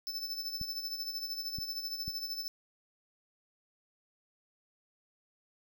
square tone with tremolo, 5274 Hz, E8, in tune, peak -34 dBFS, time 0.07-2.48 s, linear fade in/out 0 ms, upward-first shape sine, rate 13 Hz, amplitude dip 60%
clicks, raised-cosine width 5 ms, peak -29 dBFS, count 3, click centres 0.614 / 1.586 / 2.08 s
effects none

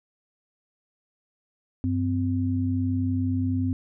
sine tone pair together, 96.6 / 257.9 Hz, G2 / C4, -25 / -25 cents, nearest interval octave + perfect fourth, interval 1700 cents, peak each -25 dBFS, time 1.84-3.73 s, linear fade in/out 0 ms, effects none

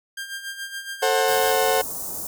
sawtooth tone with tremolo, 1597 Hz, G6, 32 cents sharp, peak -25 dBFS, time 0.17-1.52 s, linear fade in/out 5 ms, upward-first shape sine, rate 7.1 Hz, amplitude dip 65%
35% pulse chord, F# diminished, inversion first, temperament just, 444 / 532.8 / 740 Hz, A4 / C5 / F#5, +16 / +31 / 0 cents, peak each -21 dBFS, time 1.02-1.82 s, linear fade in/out 10 ms
white band-stop noise, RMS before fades -31 dBFS, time 1.28-2.27 s, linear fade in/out 2 ms, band 1000 to 6500 Hz, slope 24 dB/octave
effects none

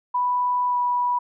sine tone with pitch glide, 987.8 to 979.3 Hz, B5 to B5, 0 to -15 cents, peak -19 dBFS, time 0.14-1.19 s, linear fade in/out 10 ms, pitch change -15 cents, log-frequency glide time 0.68-0.77 s, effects none

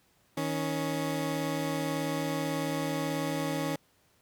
20% pulse tone pair together, 157.74 / 277.2 Hz, D#3 / C#4, +24 / 0 cents, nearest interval minor seventh, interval 976 cents, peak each -28 / -27 dBFS, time 0.37-3.76 s, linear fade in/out 5 ms, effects pink hiss -67 dBFS RMS until 4.21 s + high-pass 60 Hz 12 dB/octave

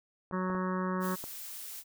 clicks, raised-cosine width 1 ms, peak -27 dBFS, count 4, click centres 0.312 / 0.501 / 0.55 / 1.24 s
harmonic tone, 185 Hz, F#3, in tune, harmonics 1 / 2 / 3 / 5 / 6 / 7 / 8 / 9 / 10, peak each -32 / -38 / -41 / -42 / -38 / -43 / -47 / -46 / -51 dBFS, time 0.32-1.16 s, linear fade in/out 20 ms
blue noise, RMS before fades -43 dBFS, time 1-1.84 s, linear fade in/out 50 ms
effects none

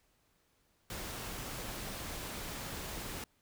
pink noise, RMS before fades -42 dBFS, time 0.9-3.24 s, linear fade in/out 2 ms, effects pink hiss -73 dBFS RMS until 3.41 s

